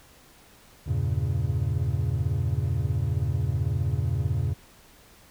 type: chord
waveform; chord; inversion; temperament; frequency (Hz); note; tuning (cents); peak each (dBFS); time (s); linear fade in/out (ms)
triangle; E diminished seventh; none; equal; 82.41 / 98 / 116.54 / 138.59; E2 / G2 / Bb2 / Db3; 0 / 0 / 0 / 0; -27; 0.86-4.54; 20
effects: pink hiss -54 dBFS RMS until 5.3 s